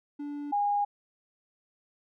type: tone pair in turn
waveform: triangle / sine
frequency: 290 / 817.4 Hz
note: D4 / G#5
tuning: -22 / -28 cents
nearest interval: octave + tritone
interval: 1794 cents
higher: second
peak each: -32 / -24 dBFS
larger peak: second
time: 0.19-0.52 / 0.52-0.85 s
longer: neither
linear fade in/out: 10 ms
effects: none